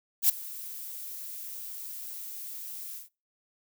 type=noise with ADSR envelope; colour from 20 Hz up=violet; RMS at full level=-19 dBFS; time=0.22-3.09 s; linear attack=72 ms; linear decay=9 ms; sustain=-21 dB; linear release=140 ms; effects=noise-tail reverb RT60 0.3 s tail -24 dB re dry